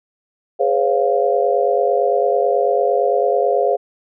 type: chord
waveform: sine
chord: C# dominant seventh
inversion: second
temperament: equal with one note detuned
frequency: 415.3 / 505.4 / 554.4 / 698.5 Hz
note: G#4 / B4 / C#5 / E#5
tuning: 0 / +40 / 0 / 0 cents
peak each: -19 dBFS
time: 0.59-3.77 s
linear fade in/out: 20 ms
effects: none